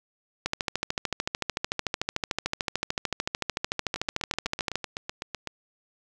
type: two click trains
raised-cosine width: 0.2 ms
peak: -15 / -9 dBFS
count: 13 / 59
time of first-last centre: 3.96-5.473 / 0.46-4.756 s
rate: 7.93 / 13.5 Hz
effects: none